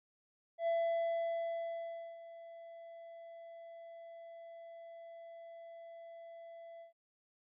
triangle tone with ADSR envelope, 670 Hz, E5, 28 cents sharp, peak -28 dBFS, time 0.58-6.93 s, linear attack 92 ms, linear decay 1500 ms, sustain -19 dB, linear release 120 ms, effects resampled to 8000 Hz

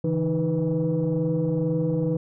sine tone cluster, 141.3 / 163.4 / 312.4 / 492.5 Hz, C#3 / E3 / D#4 / B4, +34 / -15 / +7 / -5 cents, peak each -29 / -23 / -27 / -26 dBFS, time 0.04-2.17 s, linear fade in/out 5 ms, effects tanh soft clip ceiling -15 dBFS

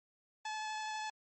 sawtooth tone with vibrato, 862 Hz, A5, 36 cents flat, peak -34 dBFS, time 0.45-1.1 s, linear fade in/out 5 ms, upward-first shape triangle, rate 12 Hz, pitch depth 11 cents each way, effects MP3 32 kbps

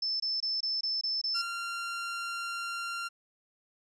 sine tone bursts, 5274 Hz, E8, in tune, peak -28 dBFS, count 7, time 0.02-1.418 s, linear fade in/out 5 ms, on 180 ms, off 23 ms
sawtooth tone, 1383 Hz, F6, 17 cents flat, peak -30 dBFS, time 1.34-3.09 s, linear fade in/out 20 ms
effects low-pass 8000 Hz 12 dB/octave

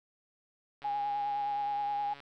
click train, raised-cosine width 0.3 ms, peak -34 dBFS, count 196, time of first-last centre 0.82-2.203 s, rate 141 Hz
sine tone with vibrato, 821 Hz, G#5, 20 cents flat, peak -30 dBFS, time 0.84-2.14 s, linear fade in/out 10 ms, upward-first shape sine, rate 9.6 Hz, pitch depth 21 cents each way
effects none

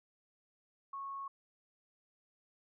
sine tone, 1100 Hz, C#6, 14 cents flat, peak -40 dBFS, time 0.93-1.28 s, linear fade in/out 5 ms, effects none

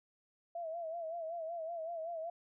sine tone with vibrato, 663 Hz, E5, 10 cents sharp, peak -38 dBFS, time 0.55-2.3 s, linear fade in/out 5 ms, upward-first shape sine, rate 5.3 Hz, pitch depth 78 cents each way, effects none

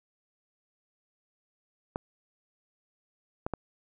clicks, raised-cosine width 1 ms, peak -17 dBFS, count 3, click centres 1.959 / 3.465 / 3.537 s, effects none

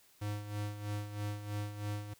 square tone with tremolo, 103.83 Hz, G#2, in tune, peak -35 dBFS, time 0.21-2.14 s, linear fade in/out 10 ms, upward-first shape sine, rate 3.1 Hz, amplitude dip 65%, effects white hiss -65 dBFS RMS until 2.19 s

